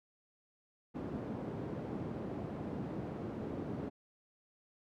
white band-pass noise, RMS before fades -41 dBFS, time 0.94-3.9 s, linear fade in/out 20 ms, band 110 to 330 Hz, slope 12 dB/octave, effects none

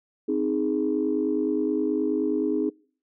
sine chord, Ab major, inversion first, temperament equal, 261.6 / 311.1 / 415.3 Hz, C4 / Eb4 / Ab4, 0 / 0 / 0 cents, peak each -27 / -25 / -26 dBFS, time 0.28-2.7 s, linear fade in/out 10 ms, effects noise-tail reverb RT60 0.5 s tail -26 dB re dry + tanh soft clip ceiling -13 dBFS

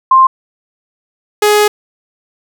sine / sawtooth tone pair in turn, 1052 / 418.5 Hz, C6 / G#4, +9 / +13 cents, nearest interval octave + major third, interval 1596 cents, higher first, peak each -3 dBFS, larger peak neither, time 0.11-0.27 / 1.42-1.68 s, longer second, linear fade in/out 5 ms, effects none

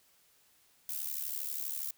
violet noise with amplitude modulation, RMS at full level -34 dBFS, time 0.89-1.91 s, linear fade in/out 2 ms, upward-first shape sine, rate 72.4 Hz, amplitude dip 80%, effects white hiss -67 dBFS RMS until 1.97 s

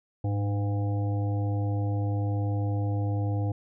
harmonic tone with a mistuned harmonic, 101 Hz, G#2, 48 cents flat, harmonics 1 / 3 / 5 / 7 / 8, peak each -25 / -35 / -39 / -42 / -43 dBFS, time 0.24-3.52 s, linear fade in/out 5 ms, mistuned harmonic 1, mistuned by +55 cents, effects none

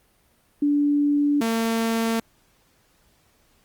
sine / sawtooth tone pair in turn, 290 / 227 Hz, D4 / A#3, -22 / -46 cents, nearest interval major third, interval 424 cents, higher first, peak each -17 / -17 dBFS, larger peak neither, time 0.62-1.41 / 1.41-2.2 s, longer neither, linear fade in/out 5 ms, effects pink hiss -62 dBFS RMS until 3.64 s + Opus 32 kbps

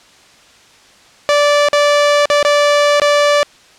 sawtooth tone with dropouts, 583 Hz, D5, 13 cents flat, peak -5 dBFS, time 1.29-3.43 s, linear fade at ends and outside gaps 0 ms, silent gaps 1.686-1.731 / 2.256-2.301 / 2.428-2.449 / 2.999-3.018 s, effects white hiss -45 dBFS RMS until 3.78 s + low-pass 6000 Hz 12 dB/octave

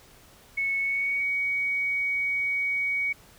sine tone with pitch glide, 2205 to 2250 Hz, C#7 to C#7, -10 to +25 cents, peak -24 dBFS, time 0.57-3.13 s, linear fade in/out 10 ms, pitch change +35 cents, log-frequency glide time 0.79-1.25 s, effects pink hiss -54 dBFS RMS until 3.38 s

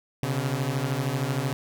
sawtooth beating tone pair, 127.7 / 140.7 Hz, C3 / C#3, -42 / +26 cents, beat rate 13 Hz, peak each -24 dBFS, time 0.23-1.53 s, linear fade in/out 0 ms, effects none

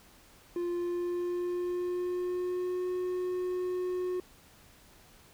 triangle tone with pitch glide, 349.2 to 363.4 Hz, F4 to F#4, 0 to -31 cents, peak -28 dBFS, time 0.56-4.2 s, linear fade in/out 2 ms, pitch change +69 cents, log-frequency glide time 0.71-2.87 s, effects pink hiss -58 dBFS RMS until 5.33 s

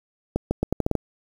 accelerating click train, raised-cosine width 2 ms, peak -8 dBFS, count 8, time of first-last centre 0.36-0.953 s, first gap 150 ms, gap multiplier 0.8, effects 7-bit

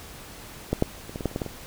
clicks, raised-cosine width 2 ms, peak -9 / -6 / -24 / -19 / -19 / -10 / -28 / -14 / -14 / -19 dBFS, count 10, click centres 0.73 / 0.824 / 1.095 / 1.159 / 1.208 / 1.257 / 1.314 / 1.361 / 1.418 / 1.463 s, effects pink hiss -43 dBFS RMS until 1.66 s

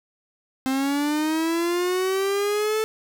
45% pulse linear sweep, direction up, 260.9 to 440 Hz, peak -21 dBFS, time 0.66-2.84 s, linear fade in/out 0 ms, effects none

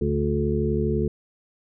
harmonic tone with a mistuned harmonic, 72.2 Hz, D2, 29 cents flat, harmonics 1 / 2 / 3 / 5 / 6, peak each -27 / -27 / -27 / -27 / -27 dBFS, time 0.01-1.08 s, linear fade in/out 5 ms, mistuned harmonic 3, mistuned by +31 cents, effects none

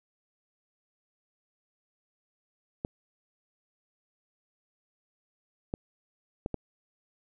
clicks, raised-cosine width 2 ms, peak -18 dBFS, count 4, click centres 2.849 / 5.739 / 6.461 / 6.543 s, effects none

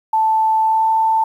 sine tone with pitch glide, 880 to 887.7 Hz, A5 to A5, 0 to +15 cents, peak -12 dBFS, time 0.13-1.24 s, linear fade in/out 5 ms, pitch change +15 cents, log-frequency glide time 0.6-0.89 s, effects 8-bit

